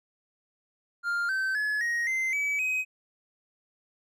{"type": "tone with pitch steps", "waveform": "triangle", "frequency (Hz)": [1400, 1544.5, 1703.8, 1879.6, 2074, 2287, 2524], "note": ["F6", "G6", "G#6", "A#6", "C7", "D7", "D#7"], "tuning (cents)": [4, -26, 44, 14, -16, -47, 24], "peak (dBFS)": -24, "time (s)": [1.03, 2.85], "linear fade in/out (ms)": 50, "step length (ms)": 260, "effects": []}